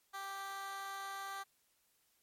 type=tone with high-pass filter; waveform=15% pulse; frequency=392 Hz; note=G4; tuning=in tune; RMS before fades=-44 dBFS; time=0.13-1.44 s; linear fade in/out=20 ms; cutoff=970 Hz; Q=1.5; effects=white hiss -75 dBFS RMS until 2.22 s + MP3 64 kbps